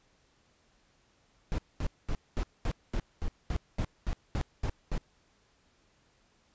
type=noise bursts; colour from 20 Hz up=brown; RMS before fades=-30 dBFS; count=13; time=1.52-4.979 s; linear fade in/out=0 ms; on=63 ms; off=220 ms; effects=pink hiss -68 dBFS RMS until 6.54 s + resampled to 16000 Hz